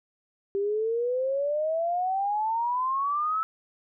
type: exponential sweep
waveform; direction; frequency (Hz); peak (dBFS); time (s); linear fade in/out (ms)
sine; up; 392 to 1318.5; -24; 0.55-3.43; 0
effects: none